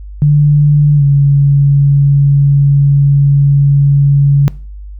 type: tone with pitch glide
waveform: sine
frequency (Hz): 146.83 to 141.01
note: D3 to C#3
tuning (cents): 0 to +30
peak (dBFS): -4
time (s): 0.22-4.48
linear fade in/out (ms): 0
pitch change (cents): -70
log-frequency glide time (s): 0.96-1.03
effects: noise-tail reverb RT60 0.4 s tail -21 dB re dry + added 50 Hz sine -25 dBFS peak until 4.99 s